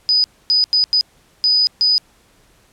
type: tone bursts at uneven times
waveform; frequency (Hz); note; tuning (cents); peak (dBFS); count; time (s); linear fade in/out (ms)
sine; 4978; D#8; 0; -11; 6; 0.09-0.24 / 0.5-0.64 / 0.73-0.84 / 0.93-1.01 / 1.44-1.67 / 1.81-1.98; 0
effects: pink hiss -54 dBFS RMS until 2.72 s + low-pass 12000 Hz 12 dB/octave